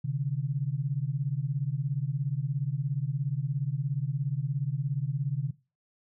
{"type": "beating tone pair", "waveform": "sine", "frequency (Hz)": [130.81, 147.81], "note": ["C3", "D3"], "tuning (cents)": [0, 11], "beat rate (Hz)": 17, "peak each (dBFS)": -30, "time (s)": [0.04, 5.51], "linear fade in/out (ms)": 10, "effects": ["noise-tail reverb RT60 0.3 s tail -20 dB re dry"]}